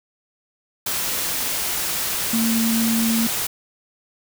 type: tone in noise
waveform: sine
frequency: 227.3 Hz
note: A#3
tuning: 43 cents flat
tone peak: -18 dBFS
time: 2.33-3.27 s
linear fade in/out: 5 ms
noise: white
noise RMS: -24 dBFS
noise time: 0.86-3.47 s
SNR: +3 dB
effects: none